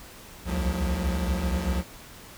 square tone cluster, 62.6 / 67.3 / 75.4 / 178.9 Hz, B1 / C2 / D2 / F3, +24 / +49 / +46 / +42 cents, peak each -31 dBFS, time 0.45-1.84 s, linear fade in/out 50 ms, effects pink hiss -46 dBFS RMS until 2.37 s

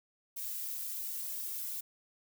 violet noise with flanger, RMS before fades -39 dBFS, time 0.36-1.81 s, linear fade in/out 10 ms, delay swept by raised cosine 2 to 2.69 ms, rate 0.91 Hz, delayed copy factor -0.75, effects none

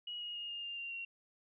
sine tone with pitch steps, 2905 / 2878 / 2852 / 2826 / 2800 / 2774 / 2748 Hz, F#7 / F#7 / F7 / F7 / F7 / F7 / F7, -32 / -49 / +36 / +20 / +4 / -12 / -29 cents, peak -40 dBFS, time 0.07-1.05 s, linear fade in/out 5 ms, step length 140 ms, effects none

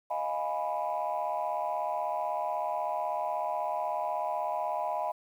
sine chord, F half-diminished seventh, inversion third, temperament equal, 622.3 / 698.5 / 830.6 / 987.8 Hz, Eb5 / F5 / Ab5 / Cb6, 0 / 0 / 0 / 0 cents, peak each -34 dBFS, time 0.1-5.12 s, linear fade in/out 10 ms, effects tanh soft clip ceiling -22 dBFS + 10-bit

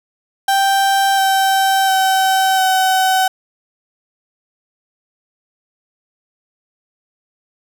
35% pulse tone with pitch steps, 784 / 774.5 / 765.2 / 756 Hz, G5 / G5 / G5 / F#5, 0 / -21 / -42 / +37 cents, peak -10 dBFS, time 0.48-3.28 s, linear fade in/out 5 ms, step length 700 ms, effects none

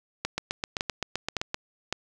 two click trains, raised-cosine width 0.2 ms, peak -11 / -10 dBFS, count 10 / 4, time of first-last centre 0.38-1.544 / 0.25-1.926 s, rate 7.73 / 1.79 Hz, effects none

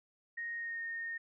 sine tone with pitch glide, 1864.7 to 1841.2 Hz, A#6 to A#6, 0 to -22 cents, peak -37 dBFS, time 0.37-1.18 s, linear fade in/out 10 ms, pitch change -22 cents, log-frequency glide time 0.56-0.83 s, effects none

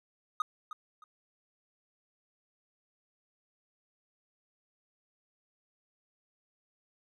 triangle tone with echo, 1244.5 Hz, D#6, in tune, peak -25 dBFS, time 0.4-0.42 s, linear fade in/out 2 ms, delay 310 ms, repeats 2, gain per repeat -12 dB, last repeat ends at 1.04 s, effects none

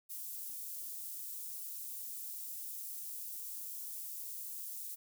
white high-pass noise, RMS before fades -44 dBFS, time 0.09-4.96 s, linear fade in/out 20 ms, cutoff 10000 Hz, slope 12 dB/octave, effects none

